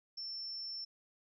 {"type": "tone", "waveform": "sine", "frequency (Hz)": 5380, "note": "E8", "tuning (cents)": 34, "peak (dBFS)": -40, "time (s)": [0.17, 0.85], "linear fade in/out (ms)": 10, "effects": []}